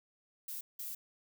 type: noise bursts at uneven times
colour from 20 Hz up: violet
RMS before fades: -42 dBFS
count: 2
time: 0.48-0.61 / 0.79-0.95 s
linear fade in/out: 5 ms
effects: none